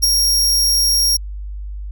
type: tone with ADSR envelope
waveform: sawtooth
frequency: 5588 Hz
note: F8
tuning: in tune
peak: -6 dBFS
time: 0.02-1.17 s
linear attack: 19 ms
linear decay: 14 ms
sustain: -4 dB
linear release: 8 ms
effects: added 50 Hz sine -25 dBFS peak until 1.91 s